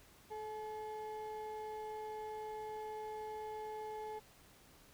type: ring-modulated tone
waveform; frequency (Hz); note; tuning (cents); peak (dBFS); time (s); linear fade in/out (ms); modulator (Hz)
triangle; 644; E5; -41; -37; 0.3-4.2; 20; 212
effects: pink hiss -63 dBFS RMS until 4.93 s